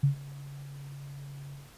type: tone with ADSR envelope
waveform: sine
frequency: 140 Hz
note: C#3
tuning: 18 cents sharp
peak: -18 dBFS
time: 0.03-1.71 s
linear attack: 10 ms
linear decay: 110 ms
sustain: -22 dB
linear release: 180 ms
effects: pink hiss -55 dBFS RMS until 1.77 s + resampled to 32000 Hz